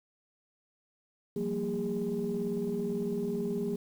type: tone cluster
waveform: sine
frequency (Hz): 172.5 / 190.6 / 230.2 / 407.4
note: F3 / G3 / A#3 / G#4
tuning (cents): -21 / -48 / -22 / -33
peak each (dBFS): -38 / -36 / -34 / -32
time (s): 1.36-3.76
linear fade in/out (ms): 5
effects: tanh soft clip ceiling -23 dBFS + 9-bit